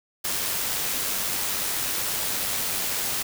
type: noise with amplitude modulation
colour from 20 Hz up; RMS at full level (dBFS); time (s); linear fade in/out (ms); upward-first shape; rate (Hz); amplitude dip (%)
white; -26; 0.24-3.23; 10; sine; 96.5; 25
effects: none